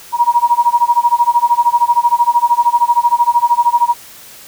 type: tone with tremolo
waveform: sine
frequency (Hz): 953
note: A#5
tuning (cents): +38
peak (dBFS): -5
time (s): 0.12-3.95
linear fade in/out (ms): 50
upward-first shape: sine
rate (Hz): 13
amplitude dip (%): 95
effects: white hiss -37 dBFS RMS until 4.47 s